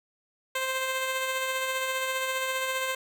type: tone with tremolo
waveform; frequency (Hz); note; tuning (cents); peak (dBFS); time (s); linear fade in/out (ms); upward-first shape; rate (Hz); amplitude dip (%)
10% pulse; 523; C5; -1; -18; 0.55-2.95; 5; sine; 15; 30
effects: none